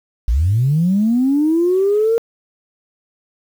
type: linear sweep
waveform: sine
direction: up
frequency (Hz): 50.3 to 466.2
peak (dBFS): -11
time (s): 0.28-2.18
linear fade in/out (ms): 0
effects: tanh soft clip ceiling -7 dBFS + 7-bit